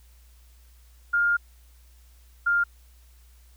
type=tone pair in turn; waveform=sine; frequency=1410 / 1402.2 Hz; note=F6 / F6; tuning=+16 / +7 cents; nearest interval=unison; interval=9 cents; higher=first; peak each=-19 dBFS; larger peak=neither; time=1.13-1.37 / 2.46-2.64 s; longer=first; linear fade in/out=10 ms; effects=added 60 Hz sine -51 dBFS peak until 3.56 s + white hiss -62 dBFS RMS until 3.56 s